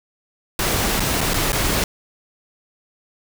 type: noise with dropouts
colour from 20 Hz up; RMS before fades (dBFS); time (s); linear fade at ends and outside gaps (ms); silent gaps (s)
pink; -20; 0.59-1.84; 2; 0.997-1.003 / 1.208-1.212 / 1.336-1.341 / 1.521-1.529
effects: none

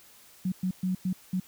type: tone bursts at uneven times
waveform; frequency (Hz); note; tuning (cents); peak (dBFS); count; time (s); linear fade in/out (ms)
sine; 185; F#3; 0; -25; 5; 0.45-0.52 / 0.63-0.71 / 0.83-0.95 / 1.05-1.13 / 1.33-1.4; 5
effects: white hiss -55 dBFS RMS until 1.47 s

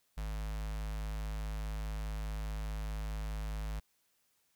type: tone with notch filter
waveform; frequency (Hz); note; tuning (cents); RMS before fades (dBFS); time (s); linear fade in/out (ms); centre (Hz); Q
square; 52.4; G#1; +16; -38; 0.17-3.8; 10; 330; 1
effects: white hiss -75 dBFS RMS until 4.55 s

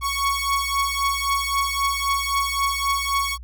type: beating tone pair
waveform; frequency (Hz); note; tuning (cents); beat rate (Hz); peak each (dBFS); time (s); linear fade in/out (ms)
sawtooth; 1108.7 / 1112.5; C#6 / C#6; 0 / +6; 3.8; -20; 0.01-3.38; 50
effects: added 60 Hz sine -35 dBFS peak until 3.43 s

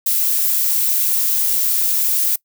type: noise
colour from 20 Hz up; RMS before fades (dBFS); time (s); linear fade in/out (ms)
violet; -17; 0.06-2.36; 5
effects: noise-tail reverb RT60 0.1 s tail -23 dB re dry

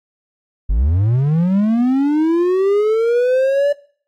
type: linear sweep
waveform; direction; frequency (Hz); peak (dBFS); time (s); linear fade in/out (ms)
triangle; up; 42.8 to 582; -10; 0.69-3.73; 10
effects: noise-tail reverb RT60 0.5 s tail -20 dB re dry + AAC 48 kbps

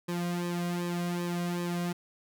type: tone with flanger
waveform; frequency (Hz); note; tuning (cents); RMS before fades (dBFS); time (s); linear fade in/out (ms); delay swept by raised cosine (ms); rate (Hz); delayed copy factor
sawtooth; 174.61; F3; 0; -32; 0.08-1.93; 10; 1.4 to 2.31; 2.6; -0.75
effects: none

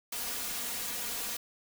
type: noise with comb filter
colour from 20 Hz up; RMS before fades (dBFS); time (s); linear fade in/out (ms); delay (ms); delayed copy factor
white; -36; 0.12-1.37; 5; 4.2; +0.8
effects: none

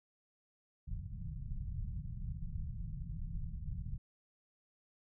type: low-pass noise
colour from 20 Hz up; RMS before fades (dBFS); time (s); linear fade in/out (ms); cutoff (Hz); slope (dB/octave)
pink; -41; 0.87-3.98; 10; 170; 48
effects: none

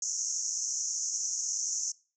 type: band-pass noise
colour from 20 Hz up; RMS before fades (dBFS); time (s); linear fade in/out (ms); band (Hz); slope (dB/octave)
white; -33; 0.02-1.92; 5; 5700 to 6900; 96
effects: noise-tail reverb RT60 0.4 s tail -24 dB re dry

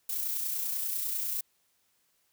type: noise with amplitude modulation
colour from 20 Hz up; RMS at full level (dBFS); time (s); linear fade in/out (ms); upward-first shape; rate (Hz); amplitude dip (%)
violet; -31; 0.09-1.41; 5; sine; 30.1; 35
effects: white hiss -72 dBFS RMS until 2.32 s

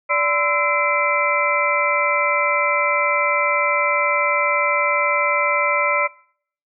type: tone cluster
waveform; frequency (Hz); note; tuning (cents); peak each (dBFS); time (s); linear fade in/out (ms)
sine; 584 / 1022 / 1323 / 2052 / 2340; D5 / C6 / E6 / C7 / D7; -10 / -41 / +6 / -34 / -7; -22; 0.09-6.08; 20
effects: noise-tail reverb RT60 0.6 s tail -24 dB re dry

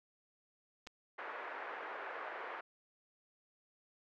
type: clicks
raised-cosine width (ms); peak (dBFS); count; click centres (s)
0.2; -36 / -31; 2; 0.868 / 0.872
type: band-pass noise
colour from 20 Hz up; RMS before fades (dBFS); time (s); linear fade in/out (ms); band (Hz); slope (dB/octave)
white; -45; 1.18-2.61; 10; 400 to 1800; 24
effects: none

